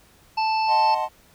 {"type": "harmonic tone", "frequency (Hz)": 880, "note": "A5", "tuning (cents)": 0, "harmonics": [1, 3, 5, 6], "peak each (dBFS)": [-20, -30, -34, -36], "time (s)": [0.37, 0.95], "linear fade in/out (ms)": 10}
{"type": "chord", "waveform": "triangle", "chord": "D# diminished seventh", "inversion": "none", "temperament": "equal", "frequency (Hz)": [622.3, 740, 880, 1046.5], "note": ["D#5", "F#5", "A5", "C6"], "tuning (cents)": [0, 0, 0, 0], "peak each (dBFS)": [-28, -27, -23, -29], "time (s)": [0.67, 1.09], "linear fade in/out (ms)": 50}
{"effects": ["pink hiss -55 dBFS RMS until 1.34 s"]}